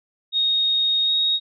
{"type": "tone with pitch glide", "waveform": "sine", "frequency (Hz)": [3729, 3759], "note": ["A#7", "A#7"], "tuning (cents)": [0, 14], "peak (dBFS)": -17, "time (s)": [0.32, 1.4], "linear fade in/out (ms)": 50, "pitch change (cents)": 14, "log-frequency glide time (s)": [1.05, 1.1], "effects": []}